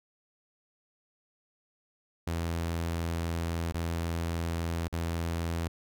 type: tone with dropouts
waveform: sawtooth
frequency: 83.7 Hz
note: E2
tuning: 27 cents sharp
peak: -26 dBFS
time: 2.27-5.68 s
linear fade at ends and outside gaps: 5 ms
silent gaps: 3.723-3.743 / 4.881-4.926 s
effects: none